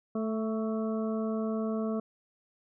harmonic tone with a mistuned harmonic, 220 Hz, A3, in tune, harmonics 1 / 2 / 3 / 5 / 6, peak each -30 / -35 / -38 / -44 / -47 dBFS, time 0.15-2 s, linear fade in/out 5 ms, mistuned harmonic 5, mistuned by +27 cents, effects none

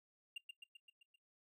triangle tone with echo, 2796 Hz, F7, 1 cent sharp, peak -40 dBFS, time 0.36-0.38 s, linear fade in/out 5 ms, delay 130 ms, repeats 6, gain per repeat -4 dB, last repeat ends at 1.16 s, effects noise-tail reverb RT60 0.1 s tail -19 dB re dry

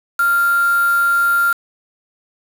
sine tone with quantisation, 1391 Hz, F6, 7 cents flat, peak -12 dBFS, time 0.19-1.53 s, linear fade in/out 5 ms, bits 4, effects none

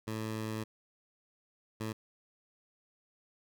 15% pulse tone bursts at uneven times, 109.8 Hz, A2, 3 cents flat, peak -29 dBFS, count 2, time 0.07-0.64 / 1.8-1.93 s, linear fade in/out 10 ms, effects none

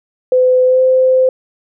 sine tone with pitch glide, 508 to 516.6 Hz, B4 to C5, +49 to -22 cents, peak -7 dBFS, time 0.32-1.29 s, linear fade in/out 2 ms, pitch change +29 cents, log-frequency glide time 0.65-0.81 s, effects none

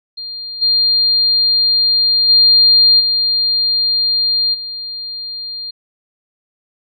sine tone with level steps, 4200 Hz, C8, 6 cents sharp, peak -24 / -10 / -6 / -12 / -23 dBFS, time 0.17-5.71 s, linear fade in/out 10 ms, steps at 0.61 / 2.28 / 2.99 / 4.53 s, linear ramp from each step 20 ms, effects none

